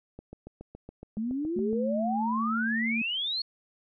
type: click train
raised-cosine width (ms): 2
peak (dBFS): -29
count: 12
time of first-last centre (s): 0.19-1.731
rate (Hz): 7.14
type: exponential sweep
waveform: sine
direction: up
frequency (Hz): 210 to 4400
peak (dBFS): -28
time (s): 1.17-3.42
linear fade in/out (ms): 5
type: tone with pitch glide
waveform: sine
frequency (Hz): 220 to 226.4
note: A3 to A3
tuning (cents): 0 to +50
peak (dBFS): -28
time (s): 1.56-3.02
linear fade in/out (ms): 5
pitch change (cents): +50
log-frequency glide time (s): 1.76-2.85
effects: none